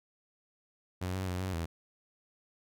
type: tone with pitch steps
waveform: sawtooth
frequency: 91.5 / 94.4 / 90.5 / 94.1 / 83 Hz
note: F#2 / F#2 / F#2 / F#2 / E2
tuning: -19 / +35 / -38 / +30 / +12 cents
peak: -29 dBFS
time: 1.01-1.66 s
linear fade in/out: 10 ms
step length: 130 ms
effects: none